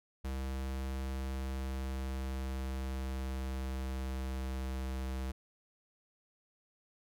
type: tone with pitch glide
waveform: square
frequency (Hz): 66.2 to 65.36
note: C2 to C2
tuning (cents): +21 to -1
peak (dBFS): -36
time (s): 0.24-5.32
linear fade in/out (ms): 10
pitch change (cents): -22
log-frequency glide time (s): 1.07-4.77
effects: none